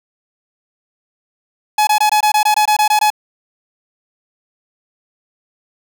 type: tone bursts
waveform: 45% pulse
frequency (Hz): 847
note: G#5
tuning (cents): +34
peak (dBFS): -10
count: 12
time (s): 1.78-3.103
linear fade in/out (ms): 5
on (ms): 91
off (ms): 21
effects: none